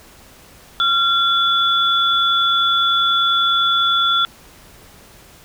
sine tone pair together, 1375 / 3443 Hz, F6 / A7, -27 / -38 cents, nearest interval octave + major third, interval 1589 cents, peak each -16 dBFS, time 0.8-4.25 s, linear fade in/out 0 ms, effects pink hiss -45 dBFS RMS until 5.44 s

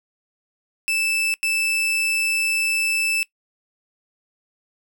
40% pulse tone bursts at uneven times, 2637 Hz, E7, in tune, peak -18 dBFS, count 2, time 0.88-1.34 / 1.43-3.23 s, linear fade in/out 0 ms, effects noise-tail reverb RT60 0.1 s tail -21 dB re dry

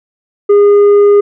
sine tone with tanh clipping, 408.3 Hz, G#4, 29 cents flat, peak -4 dBFS, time 0.49-1.21 s, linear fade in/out 10 ms, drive 4 dB, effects none

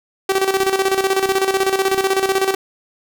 sawtooth tone with tremolo, 385.5 Hz, G4, 29 cents flat, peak -9 dBFS, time 0.29-2.55 s, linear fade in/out 5 ms, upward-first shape square, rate 16 Hz, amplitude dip 65%, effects none

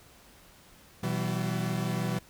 40% pulse chord, E minor, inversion second, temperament equal with one note detuned, 123.47 / 164.81 / 191.19 Hz, B2 / E3 / G3, 0 / 0 / -43 cents, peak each -32 dBFS, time 1.03-2.19 s, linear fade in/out 5 ms, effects pink hiss -56 dBFS RMS until 2.29 s

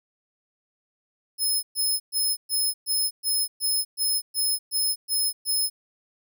10% pulse tone bursts, 5170 Hz, E8, 34 cents flat, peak -16 dBFS, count 12, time 1.38-5.7 s, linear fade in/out 50 ms, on 250 ms, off 120 ms, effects none

